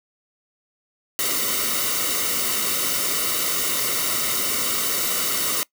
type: noise with comb filter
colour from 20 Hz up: white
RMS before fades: -23 dBFS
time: 1.19-5.63 s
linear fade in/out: 0 ms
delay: 1.2 ms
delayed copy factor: -0.7
effects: noise-tail reverb RT60 0.1 s tail -22 dB re dry